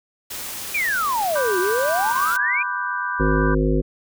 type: noise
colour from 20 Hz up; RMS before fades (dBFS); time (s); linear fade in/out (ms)
white; -31; 0.3-2.37; 10
type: exponential two-way sweep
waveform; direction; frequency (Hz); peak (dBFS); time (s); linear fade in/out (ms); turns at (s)
sine; down then up; 2493 to 349.2 to 2493; -19; 0.74-2.63; 10; 1.59
type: chord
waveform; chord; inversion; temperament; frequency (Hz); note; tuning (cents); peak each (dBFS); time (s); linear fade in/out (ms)
sine; G major seventh; first; equal; 987.8 / 1174.7 / 1480 / 1568; B5 / D6 / F#6 / G6; 0 / 0 / 0 / 0; -27 / -29 / -30 / -26; 1.35-3.55; 10
type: harmonic tone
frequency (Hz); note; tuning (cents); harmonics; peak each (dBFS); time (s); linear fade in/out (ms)
52.3; G#1; +13; 1 / 3 / 5 / 7 / 9 / 10; -20 / -23 / -23 / -23 / -27 / -30; 3.19-3.82; 20
effects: none